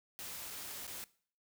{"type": "noise with dropouts", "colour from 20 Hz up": "white", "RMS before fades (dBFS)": -45, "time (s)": [0.19, 1.04], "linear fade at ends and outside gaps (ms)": 0, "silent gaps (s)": [[0.503, 0.507], [0.869, 0.877]], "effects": ["noise-tail reverb RT60 0.5 s tail -20 dB re dry"]}